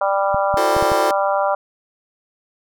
harmonic tone, 196.9 Hz, G3, 8 cents sharp, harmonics 3 / 4 / 5 / 6 / 7, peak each -19 / -21 / -23 / -25 / -26 dBFS, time 0.01-1.55 s, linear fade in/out 5 ms
clicks, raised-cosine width 5 ms, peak -15 dBFS, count 5, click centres 0.345 / 0.542 / 0.766 / 0.825 / 0.918 s
sawtooth chord, F# half-diminished seventh, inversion third, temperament just, 333 / 370 / 444 / 532.8 Hz, E4 / F#4 / A4 / C5, +18 / 0 / +16 / +31 cents, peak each -22 / -22 / -20 / -21 dBFS, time 0.57-1.11 s, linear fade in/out 2 ms
effects none

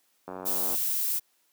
click train, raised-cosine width 1 ms, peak -23 dBFS, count 44, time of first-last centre 0.28-0.744 s, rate 92.7 Hz
violet noise, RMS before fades -28 dBFS, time 0.45-1.2 s, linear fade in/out 20 ms
effects white hiss -69 dBFS RMS until 1.52 s + high-pass 200 Hz 12 dB/octave

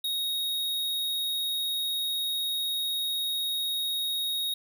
square tone, 3756 Hz, A#7, 12 cents sharp, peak -28 dBFS, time 0.04-4.54 s, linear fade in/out 5 ms, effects none

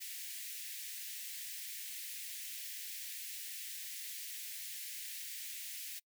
white high-pass noise, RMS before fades -45 dBFS, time 0-6 s, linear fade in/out 20 ms, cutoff 1800 Hz, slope 48 dB/octave, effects noise-tail reverb RT60 0.1 s tail -25 dB re dry

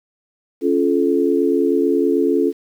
sine chord, Db augmented, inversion none, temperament just, 277.2 / 346.5 / 433.1 Hz, Db4 / F4 / A4, 0 / -14 / -27 cents, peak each -18 dBFS, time 0.61-2.53 s, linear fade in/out 50 ms, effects 8-bit

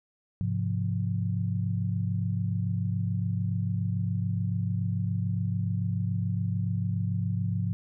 sine chord, F minor, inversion first, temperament equal, 103.83 / 130.81 / 174.61 Hz, Ab2 / C3 / F3, 0 / 0 / 0 cents, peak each -28 / -33 / -31 dBFS, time 0.41-7.73 s, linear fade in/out 0 ms, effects none

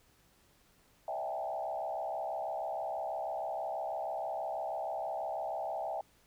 sine tone with frequency modulation, 718 Hz, F5, 48 cents sharp, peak -34 dBFS, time 1.08-6.01 s, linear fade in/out 2 ms, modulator 66.2 Hz, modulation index 1.9, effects pink hiss -67 dBFS RMS until 6.26 s

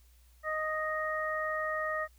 harmonic tone, 622.3 Hz, D#5, in tune, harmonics 1 / 2 / 3, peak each -35 / -35 / -35 dBFS, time 0.43-2.08 s, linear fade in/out 50 ms, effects added 60 Hz sine -58 dBFS peak until 2.18 s + white hiss -68 dBFS RMS until 2.18 s

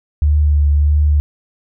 sine tone with vibrato, 73.7 Hz, D2, 7 cents sharp, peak -9 dBFS, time 0.22-1.2 s, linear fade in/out 0 ms, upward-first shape triangle, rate 1.6 Hz, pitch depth 28 cents each way, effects none

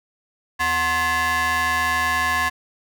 35% pulse ring-modulated tone, 327.9 Hz, E4, 9 cents flat, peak -14 dBFS, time 0.59-2.5 s, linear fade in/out 20 ms, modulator 1390 Hz, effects none

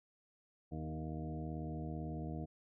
harmonic tone with a mistuned harmonic, 78.1 Hz, D#2, 7 cents sharp, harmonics 1 / 2 / 3 / 4 / 5 / 6 / 8 / 9, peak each -45 / -43 / -48 / -47 / -56 / -53 / -55 / -52 dBFS, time 0.71-2.46 s, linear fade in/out 20 ms, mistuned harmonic 3, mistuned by +18 cents, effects none

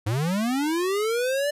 square linear sweep, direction up, 98 to 592 Hz, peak -23 dBFS, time 0.06-1.51 s, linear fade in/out 10 ms, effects resampled to 32000 Hz

